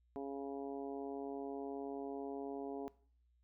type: harmonic tone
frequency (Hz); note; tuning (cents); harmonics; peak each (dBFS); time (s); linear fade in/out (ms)
138.59; C#3; 0; 2 / 3 / 4 / 5 / 6 / 7; -45 / -44 / -54 / -49 / -54 / -58; 0.16-2.88; 0
effects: noise-tail reverb RT60 0.5 s tail -20 dB re dry + added 60 Hz sine -70 dBFS peak until 3.43 s